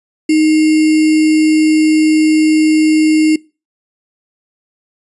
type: tone with sample-and-hold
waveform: sine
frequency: 311.1 Hz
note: D#4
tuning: in tune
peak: -7 dBFS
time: 0.29-3.36 s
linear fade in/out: 5 ms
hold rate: 2450 Hz
effects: noise-tail reverb RT60 0.3 s tail -23 dB re dry + resampled to 24000 Hz